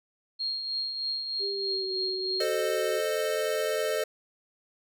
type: tone with tremolo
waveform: sine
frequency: 4247 Hz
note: C8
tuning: 25 cents sharp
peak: -27 dBFS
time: 0.39-2.45 s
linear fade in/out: 20 ms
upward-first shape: triangle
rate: 3.2 Hz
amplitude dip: 50%
type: tone with pitch glide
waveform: sine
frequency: 397.1 to 376.3 Hz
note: G4 to F#4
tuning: +22 to +29 cents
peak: -32 dBFS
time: 1.39-3.02 s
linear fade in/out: 50 ms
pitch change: -93 cents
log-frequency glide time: 1.52-1.96 s
type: chord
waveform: square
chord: A diminished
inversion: none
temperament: equal with one note detuned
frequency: 440 / 523.3 / 613 Hz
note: A4 / C5 / Eb5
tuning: 0 / 0 / -26 cents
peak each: -31 / -33 / -31 dBFS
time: 2.4-4.04 s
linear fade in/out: 5 ms
effects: none